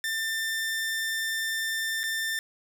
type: tone with dropouts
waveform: sawtooth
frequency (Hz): 1790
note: A6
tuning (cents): +29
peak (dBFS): -24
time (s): 0.04-2.39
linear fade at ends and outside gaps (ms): 1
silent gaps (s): 2.033-2.038
effects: 9-bit